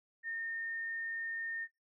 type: tone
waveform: sine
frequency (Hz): 1826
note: A#6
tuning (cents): -36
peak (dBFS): -36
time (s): 0.23-1.68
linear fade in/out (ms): 50
effects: noise-tail reverb RT60 0.2 s tail -20 dB re dry